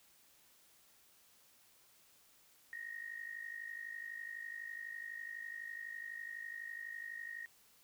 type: tone with amplitude modulation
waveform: sine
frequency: 1867 Hz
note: A#6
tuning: 2 cents sharp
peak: -40 dBFS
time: 2.73-7.46 s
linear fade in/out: 0 ms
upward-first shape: sine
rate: 52 Hz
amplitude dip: 75%
effects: white hiss -67 dBFS RMS until 7.83 s